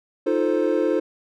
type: chord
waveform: triangle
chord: F dominant seventh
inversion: third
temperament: equal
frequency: 311.1 / 349.2 / 440 / 523.3 Hz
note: Eb4 / F4 / A4 / C5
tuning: 0 / 0 / 0 / 0 cents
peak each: -22 dBFS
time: 0.26-1 s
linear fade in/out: 10 ms
effects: none